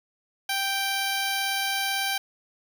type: tone pair together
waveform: 10% pulse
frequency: 784 / 3098 Hz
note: G5 / G7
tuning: 0 / -21 cents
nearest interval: 2 octaves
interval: 2379 cents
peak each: -17 / -28 dBFS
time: 0.49-2.18 s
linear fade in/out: 5 ms
effects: none